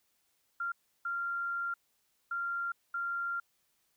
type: tone bursts at uneven times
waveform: sine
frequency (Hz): 1387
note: F6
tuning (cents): -12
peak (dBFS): -32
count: 4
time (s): 0.6-0.72 / 1.05-1.74 / 2.31-2.72 / 2.94-3.4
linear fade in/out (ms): 5
effects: white hiss -75 dBFS RMS until 3.96 s